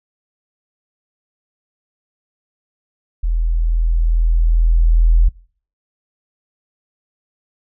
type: tone with level ramp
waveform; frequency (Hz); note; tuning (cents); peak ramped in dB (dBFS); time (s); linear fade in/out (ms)
sine; 41.2; E1; 0; -14 to -7; 3.23-5.29; 10
effects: noise-tail reverb RT60 0.5 s tail -23 dB re dry